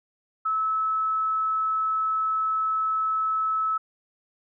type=tone; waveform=sine; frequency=1300 Hz; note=E6; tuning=24 cents flat; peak=-22 dBFS; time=0.45-3.78 s; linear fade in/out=10 ms; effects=none